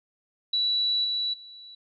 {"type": "tone with level steps", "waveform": "sine", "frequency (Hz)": 3936, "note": "B7", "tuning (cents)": -7, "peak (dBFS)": [-22, -25, -43], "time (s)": [0.53, 1.75], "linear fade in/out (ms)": 5, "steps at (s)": [1.04, 1.33], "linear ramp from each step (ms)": 10, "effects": []}